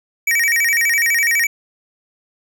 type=tone with vibrato; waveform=square; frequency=2068 Hz; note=C7; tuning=21 cents flat; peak=-14 dBFS; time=0.27-1.47 s; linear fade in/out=5 ms; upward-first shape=square; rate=12 Hz; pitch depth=180 cents each way; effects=none